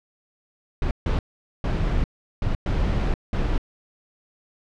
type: noise bursts at uneven times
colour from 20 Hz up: brown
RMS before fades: -22 dBFS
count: 6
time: 0.82-0.91 / 1.06-1.19 / 1.64-2.04 / 2.42-2.55 / 2.66-3.14 / 3.33-3.58 s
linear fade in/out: 2 ms
effects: low-pass 4000 Hz 12 dB/octave